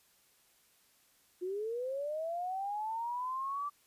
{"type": "linear sweep", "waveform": "sine", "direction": "up", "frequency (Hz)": [351.7, 1171], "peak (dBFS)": -34, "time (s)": [1.41, 3.7], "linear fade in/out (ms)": 20, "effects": ["white hiss -68 dBFS RMS until 3.86 s", "resampled to 32000 Hz"]}